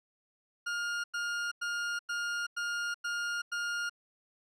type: tone bursts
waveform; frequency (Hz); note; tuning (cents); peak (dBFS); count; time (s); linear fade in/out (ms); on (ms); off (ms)
40% pulse; 1415; F6; +22; -31; 7; 0.66-3.896; 10; 380; 96
effects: low-pass 7000 Hz 12 dB/octave